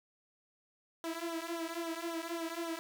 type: tone with flanger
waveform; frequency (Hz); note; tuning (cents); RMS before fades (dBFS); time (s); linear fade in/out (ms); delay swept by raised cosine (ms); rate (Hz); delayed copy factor
sawtooth; 333.2; E4; +19; -39; 1.04-2.79; 0; 0.4 to 3.4; 3.7; -0.9
effects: none